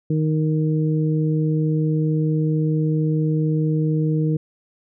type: harmonic tone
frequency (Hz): 155.56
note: D#3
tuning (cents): 0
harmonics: 1 / 2 / 3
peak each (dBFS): -18 / -24 / -28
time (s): 0.1-4.37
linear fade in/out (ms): 5
effects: none